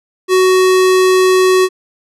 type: tone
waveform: square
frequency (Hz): 372.3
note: F#4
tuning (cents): +11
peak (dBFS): -8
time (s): 0.28-1.69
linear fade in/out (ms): 50
effects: low-pass 11000 Hz 12 dB/octave